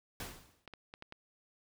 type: noise with exponential decay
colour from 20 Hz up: pink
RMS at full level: -40 dBFS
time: 0.2-0.66 s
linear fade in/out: 2 ms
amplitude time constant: 99 ms
type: clicks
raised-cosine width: 0.3 ms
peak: -31 dBFS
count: 5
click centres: 0.677 / 0.737 / 0.939 / 1.024 / 1.124 s
effects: none